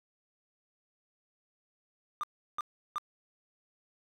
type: tone bursts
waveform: triangle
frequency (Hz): 1200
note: D6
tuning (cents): +37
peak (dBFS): -29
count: 3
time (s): 2.21-2.982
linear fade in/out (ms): 0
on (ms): 24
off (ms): 350
effects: none